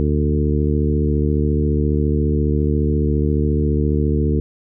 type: harmonic tone with a mistuned harmonic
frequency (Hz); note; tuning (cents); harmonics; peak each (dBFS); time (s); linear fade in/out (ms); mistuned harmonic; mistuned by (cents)
74.5; D2; +25; 1 / 2 / 3 / 4 / 5 / 6; -18 / -21 / -23 / -24 / -25 / -26; 0-4.4; 0; 1; +35
effects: none